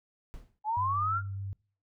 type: noise with exponential decay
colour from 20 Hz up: brown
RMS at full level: -41 dBFS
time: 0.34-0.59 s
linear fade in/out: 0 ms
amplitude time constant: 54 ms
type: linear sweep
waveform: sine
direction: up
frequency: 830.6 to 1419 Hz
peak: -27 dBFS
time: 0.64-1.22 s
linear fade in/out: 50 ms
type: tone with vibrato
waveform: sine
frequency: 98 Hz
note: G2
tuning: in tune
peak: -34 dBFS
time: 0.77-1.53 s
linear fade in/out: 0 ms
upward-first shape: sine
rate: 6.6 Hz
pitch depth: 10 cents each way
effects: noise-tail reverb RT60 0.4 s tail -23 dB re dry